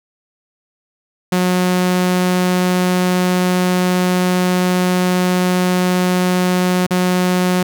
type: tone with dropouts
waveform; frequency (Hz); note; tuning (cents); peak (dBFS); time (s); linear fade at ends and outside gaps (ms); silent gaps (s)
sawtooth; 181.5; F#3; -33; -9; 1.32-7.63; 5; 6.866-6.907
effects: none